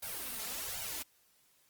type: noise with flanger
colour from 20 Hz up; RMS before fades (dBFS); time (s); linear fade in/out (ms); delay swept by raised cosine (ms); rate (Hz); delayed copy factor
white; -40; 0.02-1.03; 10; 1.3 to 4.6; 1.3; +0.95
effects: white hiss -69 dBFS RMS until 1.69 s + Opus 32 kbps